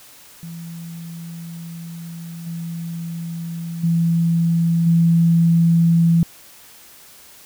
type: tone with level steps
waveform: sine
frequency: 167.5 Hz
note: E3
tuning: 28 cents sharp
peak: -30 / -25 / -14 / -11 dBFS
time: 0.43-6.23 s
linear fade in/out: 0 ms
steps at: 2.46 / 3.83 / 4.86 s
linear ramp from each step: 10 ms
effects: white hiss -45 dBFS RMS until 7.45 s